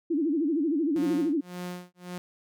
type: tone with vibrato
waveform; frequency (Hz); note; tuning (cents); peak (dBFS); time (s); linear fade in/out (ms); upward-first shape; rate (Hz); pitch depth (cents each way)
sine; 307.1; D#4; -23; -23; 0.1-1.41; 10; sine; 13; 190
type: tone with tremolo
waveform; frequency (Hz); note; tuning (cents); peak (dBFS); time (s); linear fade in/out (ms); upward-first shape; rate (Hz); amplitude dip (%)
sawtooth; 178.8; F3; +41; -29; 0.96-2.18; 0; sine; 1.8; 100
effects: none